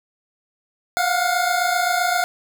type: tone pair together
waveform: 25% pulse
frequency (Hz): 700 / 727.7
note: F5 / F#5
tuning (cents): +4 / -29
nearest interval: minor second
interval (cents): 67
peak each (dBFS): -17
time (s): 0.97-2.24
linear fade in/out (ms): 0
effects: none